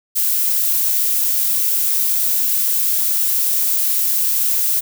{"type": "noise", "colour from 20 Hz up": "violet", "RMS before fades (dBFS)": -17, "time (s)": [0.15, 4.81], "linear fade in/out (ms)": 20, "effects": []}